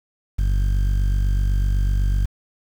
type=tone with low-pass filter; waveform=sawtooth; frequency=47.98 Hz; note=G1; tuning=36 cents flat; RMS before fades=-19 dBFS; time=0.38-2.26 s; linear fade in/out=10 ms; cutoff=110 Hz; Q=0.58; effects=7-bit